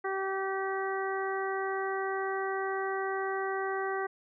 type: harmonic tone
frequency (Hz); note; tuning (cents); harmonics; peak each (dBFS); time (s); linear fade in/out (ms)
386; G4; -27; 1 / 2 / 3 / 4 / 5; -33 / -36 / -38 / -39 / -40; 0.04-4.07; 10
effects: none